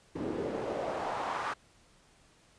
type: noise with band-pass filter sweep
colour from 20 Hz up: pink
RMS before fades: -35 dBFS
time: 0.15-1.54 s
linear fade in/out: 10 ms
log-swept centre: 300 to 1200 Hz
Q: 2.3
effects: pink hiss -63 dBFS RMS until 2.58 s + resampled to 22050 Hz